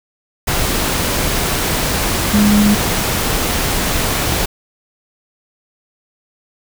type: tone in noise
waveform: sine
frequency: 207.7 Hz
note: G#3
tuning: in tune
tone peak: -9 dBFS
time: 2.33-2.75 s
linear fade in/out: 10 ms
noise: pink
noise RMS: -17 dBFS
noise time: 0.47-4.46 s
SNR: +5 dB
effects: none